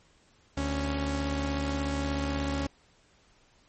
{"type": "tone pair together", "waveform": "sawtooth", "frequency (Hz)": [73.42, 277.2], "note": ["D2", "C#4"], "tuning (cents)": [0, 0], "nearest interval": "octave + major seventh", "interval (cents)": 2300, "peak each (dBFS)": -27, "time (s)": [0.57, 2.67], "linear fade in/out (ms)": 5, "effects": ["pink hiss -63 dBFS RMS until 3.68 s", "MP3 32 kbps"]}